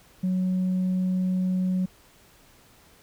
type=tone; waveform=sine; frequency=184.6 Hz; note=F#3; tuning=4 cents flat; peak=-20 dBFS; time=0.23-1.86 s; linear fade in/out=10 ms; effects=tanh soft clip ceiling -20 dBFS + pink hiss -56 dBFS RMS until 3.02 s